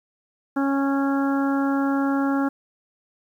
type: harmonic tone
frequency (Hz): 275.8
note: C#4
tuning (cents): -9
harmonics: 1 / 2 / 3 / 4 / 5 / 6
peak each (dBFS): -20 / -31 / -30 / -34 / -31 / -37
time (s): 0.56-2.49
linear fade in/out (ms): 10
effects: 9-bit